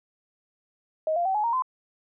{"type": "tone with pitch steps", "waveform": "sine", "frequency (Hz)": [629, 693.9, 765.5, 844.5, 931.6, 1027.7], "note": ["D#5", "F5", "G5", "G#5", "A#5", "C6"], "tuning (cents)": [19, -11, -41, 29, -1, -31], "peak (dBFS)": -22, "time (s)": [1.07, 1.622], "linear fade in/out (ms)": 2, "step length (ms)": 92, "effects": []}